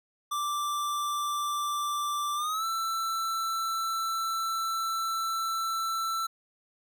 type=tone with pitch glide; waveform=square; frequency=1174.7 to 1333.9 Hz; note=D6 to E6; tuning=0 to +20 cents; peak=-29 dBFS; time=0.31-6.27 s; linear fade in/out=10 ms; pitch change=+220 cents; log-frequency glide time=2.35-2.65 s; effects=none